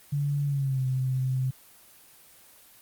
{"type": "tone with pitch glide", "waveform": "sine", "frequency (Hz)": [143.4, 129.99], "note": ["D3", "C3"], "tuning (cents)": [-41, -11], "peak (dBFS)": -24, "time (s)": [0.12, 1.51], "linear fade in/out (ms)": 10, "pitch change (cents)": -170, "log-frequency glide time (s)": [0.46, 0.83], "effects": ["white hiss -54 dBFS RMS until 2.81 s", "Opus 24 kbps"]}